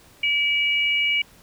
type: tone pair together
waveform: sine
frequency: 2304 / 2892 Hz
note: D7 / F#7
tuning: -34 / -40 cents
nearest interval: major third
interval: 394 cents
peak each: -20 / -23 dBFS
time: 0.23-1.22 s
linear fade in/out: 5 ms
effects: pink hiss -52 dBFS RMS until 1.42 s

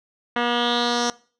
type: tone with low-pass filter sweep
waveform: 10% pulse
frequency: 240 Hz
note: B3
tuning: 49 cents flat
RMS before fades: -22 dBFS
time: 0.36-1.1 s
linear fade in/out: 2 ms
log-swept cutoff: 2400 to 5700 Hz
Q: 4
effects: noise-tail reverb RT60 0.4 s tail -21 dB re dry

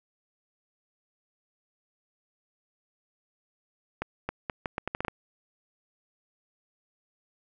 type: accelerating click train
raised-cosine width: 0.5 ms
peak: -15 dBFS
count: 10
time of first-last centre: 4.02-5.082 s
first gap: 270 ms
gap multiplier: 0.77
effects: none

